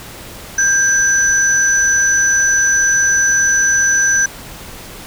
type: tone pair together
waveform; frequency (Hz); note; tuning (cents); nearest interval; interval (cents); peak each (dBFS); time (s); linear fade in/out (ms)
sine; 1587 / 5985; G6 / F#8; +21 / +19; octave + major seventh; 2298; -13 / -13; 0.58-4.26; 5
effects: pink hiss -33 dBFS RMS until 5.06 s